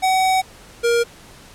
square tone pair in turn, 754 / 470.5 Hz, F#5 / A#4, +32 / +16 cents, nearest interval minor sixth, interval 816 cents, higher first, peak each -15 dBFS, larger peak neither, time 0.02-0.42 / 0.83-1.04 s, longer first, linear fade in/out 20 ms, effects pink hiss -44 dBFS RMS until 1.54 s + low-pass 11000 Hz 12 dB/octave

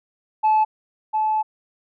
sine tone pair in turn, 865 / 865 Hz, A5 / A5, -30 / -30 cents, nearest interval unison, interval 0 cents, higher neither, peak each -12 / -17 dBFS, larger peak first, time 0.43-0.65 / 1.13-1.43 s, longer second, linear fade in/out 20 ms, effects tanh soft clip ceiling -12 dBFS

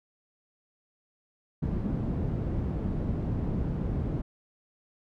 white low-pass noise, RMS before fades -30 dBFS, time 1.62-4.22 s, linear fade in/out 10 ms, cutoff 190 Hz, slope 12 dB/octave, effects none

